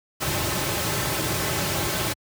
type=noise with comb filter; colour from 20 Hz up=pink; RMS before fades=-25 dBFS; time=0.2-2.14 s; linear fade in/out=20 ms; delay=4.2 ms; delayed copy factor=-0.55; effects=high-pass 80 Hz 12 dB/octave